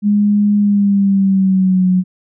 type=tone with pitch glide; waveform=sine; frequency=206.2 to 183.7 Hz; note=G#3 to F#3; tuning=-12 to -12 cents; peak=-9 dBFS; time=0.02-2.04 s; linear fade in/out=50 ms; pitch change=-200 cents; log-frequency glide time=0.57-1.87 s; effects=none